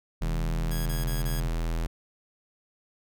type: tone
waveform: square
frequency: 41.2 Hz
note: E1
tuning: in tune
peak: -27 dBFS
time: 0.21-1.87 s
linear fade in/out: 10 ms
type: tone with pitch glide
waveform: sine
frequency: 157.9 to 139.06 Hz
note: D#3 to C#3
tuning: +26 to +6 cents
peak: -33 dBFS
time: 0.21-1.49 s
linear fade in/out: 20 ms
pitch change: -220 cents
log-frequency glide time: 0.8-0.97 s
type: tone bursts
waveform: 5% pulse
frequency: 1649 Hz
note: G#6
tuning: 13 cents flat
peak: -26 dBFS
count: 4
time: 0.71-1.403 s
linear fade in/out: 5 ms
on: 150 ms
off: 31 ms
effects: none